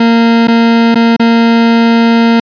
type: tone with dropouts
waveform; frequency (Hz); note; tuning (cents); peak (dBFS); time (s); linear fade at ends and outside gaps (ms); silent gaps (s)
40% pulse; 230.9; A#3; -16; -4; 0-2.4; 5; 0.473-0.481 / 0.946-0.955 / 1.165-1.196
effects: resampled to 11025 Hz